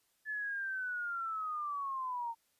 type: linear sweep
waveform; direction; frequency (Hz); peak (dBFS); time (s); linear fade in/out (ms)
sine; down; 1737 to 910; -35; 0.25-2.35; 50
effects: white hiss -75 dBFS RMS until 2.59 s + resampled to 32000 Hz